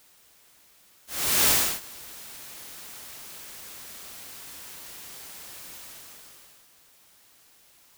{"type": "noise with ADSR envelope", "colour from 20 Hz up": "white", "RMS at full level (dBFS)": -19, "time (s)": [1.07, 6.74], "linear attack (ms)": 410, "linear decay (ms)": 320, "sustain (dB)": -24, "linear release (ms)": 1000, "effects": ["white hiss -58 dBFS RMS until 7.97 s"]}